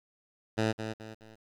10% pulse tone with echo, 110 Hz, A2, in tune, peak -18 dBFS, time 0.57-0.73 s, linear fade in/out 20 ms, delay 210 ms, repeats 3, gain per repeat -8 dB, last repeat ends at 1.36 s, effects low-pass 6000 Hz 12 dB/octave + 10-bit

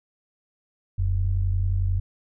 sine tone pair together, 41.25 / 92.5 Hz, E1 / F#2, +2 / 0 cents, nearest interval octave + major second, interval 1398 cents, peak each -24 / -22 dBFS, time 0.98-2 s, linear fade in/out 10 ms, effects none

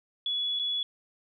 sine tone with dropouts, 3396 Hz, G#7, 38 cents sharp, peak -27 dBFS, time 0.26-0.83 s, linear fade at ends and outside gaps 2 ms, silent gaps 0.591-0.595 s, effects none

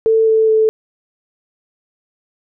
sine tone with pitch steps, 445.3 / 441.7 / 438.2 Hz, A4 / A4 / A4, +21 / +7 / -7 cents, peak -9 dBFS, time 0.06-0.69 s, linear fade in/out 0 ms, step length 210 ms, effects none

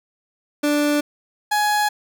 30% pulse tone pair in turn, 293.7 / 837.5 Hz, D4 / G#5, 0 / +14 cents, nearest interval octave + tritone, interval 1814 cents, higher second, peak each -14 dBFS, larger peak neither, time 0.63-1.01 / 1.51-1.89 s, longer neither, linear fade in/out 10 ms, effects none

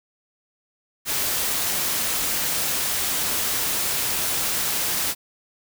white noise, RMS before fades -24 dBFS, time 1.05-5.15 s, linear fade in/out 50 ms, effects none

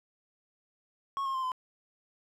triangle tone with pitch steps, 1098 / 1072.3 / 1047.2 / 1022.7 Hz, C#6 / C6 / C6 / C6, -17 / +42 / +1 / -40 cents, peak -28 dBFS, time 1.17-1.518 s, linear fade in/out 0 ms, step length 87 ms, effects none

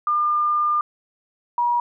sine tone pair in turn, 1203 / 959.2 Hz, D6 / A#5, +41 / +49 cents, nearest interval major third, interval 392 cents, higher first, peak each -17 dBFS, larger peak neither, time 0.07-0.81 / 1.58-1.8 s, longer first, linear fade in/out 2 ms, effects none

